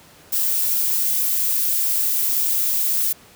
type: noise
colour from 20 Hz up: violet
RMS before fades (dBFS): -20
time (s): 0.32-3.13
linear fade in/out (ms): 10
effects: pink hiss -48 dBFS RMS until 3.35 s + high-pass 80 Hz 12 dB/octave